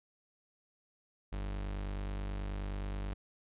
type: tone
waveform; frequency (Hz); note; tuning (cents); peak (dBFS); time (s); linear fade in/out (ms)
40% pulse; 49.38; G1; +13; -35; 1.32-3.14; 10
effects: resampled to 8000 Hz